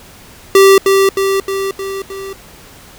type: tone with echo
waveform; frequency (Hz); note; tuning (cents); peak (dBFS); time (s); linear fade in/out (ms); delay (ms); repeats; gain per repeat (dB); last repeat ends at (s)
square; 389.7; G4; -10; -4; 0.55-0.78; 2; 310; 5; -4; 2.33
effects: pink hiss -39 dBFS RMS until 2.98 s